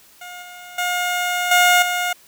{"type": "tone with level steps", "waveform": "15% pulse", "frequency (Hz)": 715, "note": "F5", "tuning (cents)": 41, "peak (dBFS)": [-27, -30, -13, -5, -13], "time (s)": [0.21, 2.13], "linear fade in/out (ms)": 5, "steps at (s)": [0.42, 0.78, 1.51, 1.82], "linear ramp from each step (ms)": 5, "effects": ["white hiss -50 dBFS RMS until 2.27 s"]}